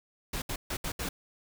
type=noise bursts at uneven times; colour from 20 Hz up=pink; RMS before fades=-34 dBFS; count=5; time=0.33-0.42 / 0.49-0.56 / 0.7-0.77 / 0.84-0.92 / 0.99-1.09 s; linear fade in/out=5 ms; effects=none